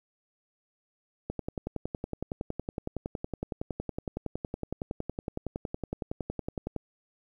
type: click train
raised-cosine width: 2 ms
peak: -19 dBFS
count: 60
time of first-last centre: 1.3-6.763 s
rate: 10.8 Hz
effects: 10-bit